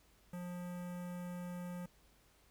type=tone with notch filter; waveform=square; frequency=177.4 Hz; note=F3; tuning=27 cents sharp; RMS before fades=-44 dBFS; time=0.33-1.86 s; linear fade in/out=5 ms; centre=4200 Hz; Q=0.64; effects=added 50 Hz sine -70 dBFS peak until 2.5 s + pink hiss -69 dBFS RMS until 2.5 s